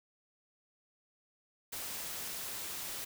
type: noise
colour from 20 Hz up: white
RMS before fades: -41 dBFS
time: 1.72-3.05 s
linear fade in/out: 10 ms
effects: none